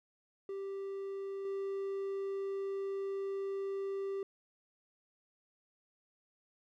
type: tone with level steps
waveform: triangle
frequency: 392 Hz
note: G4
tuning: in tune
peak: -36 / -33 dBFS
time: 0.49-4.23 s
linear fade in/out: 2 ms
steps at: 1.45 s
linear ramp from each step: 2 ms
effects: none